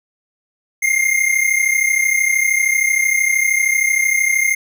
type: tone pair together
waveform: square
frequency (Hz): 2100 / 2133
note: C7 / C7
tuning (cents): +6 / +33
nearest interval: unison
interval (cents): 27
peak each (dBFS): -17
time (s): 0.82-4.55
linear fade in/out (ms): 10
effects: none